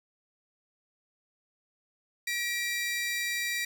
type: tone pair together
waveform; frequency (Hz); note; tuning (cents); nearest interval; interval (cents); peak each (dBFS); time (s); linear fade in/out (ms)
sawtooth; 1920.3 / 2349; B6 / D7; -49 / 0; minor third; 349; -28 / -30; 2.27-3.65; 5
effects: none

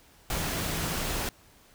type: tone in noise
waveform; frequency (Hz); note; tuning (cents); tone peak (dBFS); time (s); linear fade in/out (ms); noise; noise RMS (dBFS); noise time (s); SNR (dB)
sine; 159.6; D#3; +44; -38; 0.31-0.93; 2; pink; -31; 0.3-1.29; -10
effects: pink hiss -58 dBFS RMS until 1.74 s

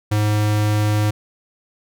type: tone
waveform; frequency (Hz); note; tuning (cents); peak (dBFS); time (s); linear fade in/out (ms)
square; 105.5; G#2; +28; -16; 0.11-1.11; 10
effects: none

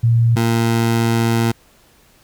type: tone pair in turn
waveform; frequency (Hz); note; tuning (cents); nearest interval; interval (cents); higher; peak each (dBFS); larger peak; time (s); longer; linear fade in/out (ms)
sine / 20% pulse; 116.2 / 115.33; A#2 / A#2; -5 / -18; unison; 13; first; -10 / -9; second; 0.03-0.36 / 0.36-1.52; second; 10
effects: pink hiss -52 dBFS RMS until 2.23 s

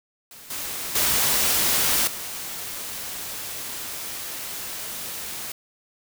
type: noise with level steps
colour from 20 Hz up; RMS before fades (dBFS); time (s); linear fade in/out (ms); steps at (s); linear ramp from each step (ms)
white; -44 / -31 / -21 / -33; 0.31-5.52; 2; 0.5 / 0.95 / 2.07; 5
effects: none

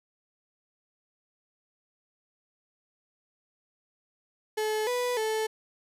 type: tone with pitch steps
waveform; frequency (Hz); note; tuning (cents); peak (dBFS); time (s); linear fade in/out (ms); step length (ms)
35% pulse; 430.9 / 492.8 / 437.3; A4 / B4 / A4; -36 / -4 / -11; -25; 4.57-5.47; 10; 300
effects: resampled to 32000 Hz

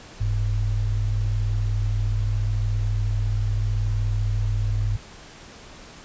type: tone pair together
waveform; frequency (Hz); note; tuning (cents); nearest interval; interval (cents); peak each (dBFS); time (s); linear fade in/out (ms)
sine; 43.03 / 103.83; F1 / G#2; -25 / 0; octave + minor third; 1525; -24 / -22; 0.2-4.97; 10
effects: pink hiss -44 dBFS RMS until 6.04 s + resampled to 16000 Hz

